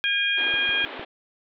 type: harmonic tone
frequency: 812 Hz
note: G#5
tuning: 39 cents flat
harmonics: 2 / 3 / 4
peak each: -25 / -25 / -25 dBFS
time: 0.04-0.85 s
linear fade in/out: 0 ms
type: band-pass noise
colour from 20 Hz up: pink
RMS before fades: -37 dBFS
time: 0.37-1.05 s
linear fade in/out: 10 ms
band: 260 to 3600 Hz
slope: 48 dB/octave
type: click train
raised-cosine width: 3 ms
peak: -29 dBFS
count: 4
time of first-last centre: 0.54-0.995 s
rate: 6.59 Hz
effects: none